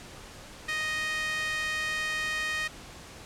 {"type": "tone with high-pass filter", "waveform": "sawtooth", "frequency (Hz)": 622.3, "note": "D#5", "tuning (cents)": 0, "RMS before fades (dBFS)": -31, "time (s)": [0.68, 2.68], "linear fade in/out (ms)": 10, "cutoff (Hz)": 1900, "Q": 3, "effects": ["pink hiss -46 dBFS RMS until 3.25 s", "low-pass 9000 Hz 12 dB/octave"]}